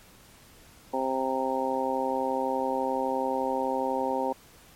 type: harmonic tone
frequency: 131.8 Hz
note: C3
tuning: 13 cents sharp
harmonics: 2 / 3 / 4 / 5 / 6 / 7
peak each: -33 / -34 / -30 / -39 / -32 / -31 dBFS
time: 0.93-4.33 s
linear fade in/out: 10 ms
effects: pink hiss -54 dBFS RMS until 4.75 s + MP3 64 kbps